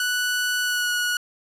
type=tone with pitch glide; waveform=sawtooth; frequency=1480 to 1460.5 Hz; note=F#6 to F#6; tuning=0 to -23 cents; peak=-18 dBFS; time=0-1.17 s; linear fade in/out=2 ms; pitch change=-23 cents; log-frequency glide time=0.62-0.92 s; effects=resampled to 32000 Hz